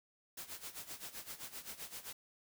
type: noise with tremolo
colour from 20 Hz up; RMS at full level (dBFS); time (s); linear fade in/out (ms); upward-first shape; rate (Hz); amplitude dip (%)
white; -45; 0.37-2.13; 5; sine; 7.7; 80
effects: none